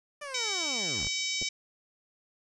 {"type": "linear sweep", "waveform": "15% pulse", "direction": "down", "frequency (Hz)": [600, 30.89], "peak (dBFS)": -31, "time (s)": [0.21, 1.08], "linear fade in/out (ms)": 10}
{"type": "harmonic tone", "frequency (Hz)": 761, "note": "F#5", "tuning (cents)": 48, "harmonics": [3, 4, 5, 6, 7, 8, 9, 10], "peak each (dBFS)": [-35, -40, -36, -43, -35, -38, -42, -44], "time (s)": [0.34, 1.49], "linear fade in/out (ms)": 5}
{"type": "clicks", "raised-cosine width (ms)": 2, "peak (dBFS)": -28, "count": 2, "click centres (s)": [1.416, 1.425]}
{"effects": ["resampled to 24000 Hz", "10-bit"]}